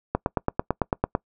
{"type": "click train", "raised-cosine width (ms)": 1, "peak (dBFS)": -7, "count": 10, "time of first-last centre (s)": [0.15, 1.151], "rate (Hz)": 8.99, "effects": ["noise-tail reverb RT60 0.1 s tail -25 dB re dry"]}